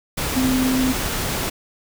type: tone in noise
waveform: sine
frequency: 258.3 Hz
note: C4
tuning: 22 cents flat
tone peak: -17 dBFS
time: 0.36-0.93 s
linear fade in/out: 10 ms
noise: pink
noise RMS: -24 dBFS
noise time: 0.17-1.5 s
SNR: +4 dB
effects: none